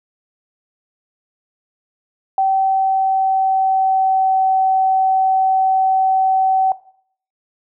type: tone with pitch glide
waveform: sine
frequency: 770 to 762 Hz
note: G5 to G5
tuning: -31 to -49 cents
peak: -12 dBFS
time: 2.38-6.72 s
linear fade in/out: 2 ms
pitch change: -18 cents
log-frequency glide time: 2.5-4.44 s
effects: noise-tail reverb RT60 0.6 s tail -18 dB re dry